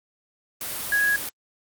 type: tone in noise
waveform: sine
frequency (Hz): 1661.2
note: G#6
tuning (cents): 0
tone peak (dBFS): -18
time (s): 0.92-1.16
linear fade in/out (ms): 2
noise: white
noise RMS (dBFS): -31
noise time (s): 0.61-1.29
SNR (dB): +10
effects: Opus 32 kbps